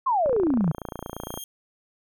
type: exponential sweep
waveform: sine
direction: down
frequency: 1108.7 to 147.6 Hz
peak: -19 dBFS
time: 0.06-0.72 s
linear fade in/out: 10 ms
type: click train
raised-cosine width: 1 ms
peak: -18 dBFS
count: 33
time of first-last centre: 0.26-1.375 s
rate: 28.7 Hz
type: tone with exponential growth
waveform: 10% pulse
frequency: 3219 Hz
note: G7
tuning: 45 cents sharp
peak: -26 dBFS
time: 0.61-1.44 s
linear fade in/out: 1 ms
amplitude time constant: 180 ms
effects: none